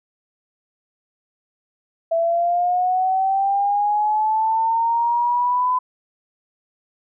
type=linear sweep; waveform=sine; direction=up; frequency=659.3 to 1011 Hz; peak=-16 dBFS; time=2.11-5.79 s; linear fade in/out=10 ms; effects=none